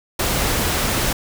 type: noise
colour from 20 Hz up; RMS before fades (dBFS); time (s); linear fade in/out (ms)
pink; -20; 0.19-1.13; 5
effects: none